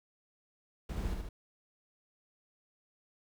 brown noise with echo, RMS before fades -38 dBFS, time 0.89-1.14 s, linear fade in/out 5 ms, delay 75 ms, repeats 2, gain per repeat -3 dB, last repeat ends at 1.29 s, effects none

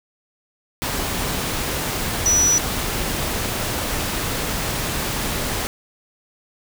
sine tone in noise, 5900 Hz, F#8, 6 cents flat, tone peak -14 dBFS, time 2.26-2.58 s, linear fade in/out 0 ms, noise pink, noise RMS -24 dBFS, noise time 0.82-5.67 s, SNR +7 dB, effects none

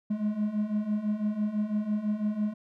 triangle beating tone pair, 206.9 / 212.9 Hz, G#3 / G#3, -6 / +43 cents, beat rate 6 Hz, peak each -30 / -26 dBFS, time 0.1-2.54 s, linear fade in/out 10 ms, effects none

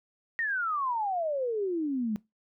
sine exponential sweep, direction down, 1888 to 204.6 Hz, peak -27 dBFS, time 0.39-2.16 s, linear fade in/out 0 ms, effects noise-tail reverb RT60 0.2 s tail -21 dB re dry

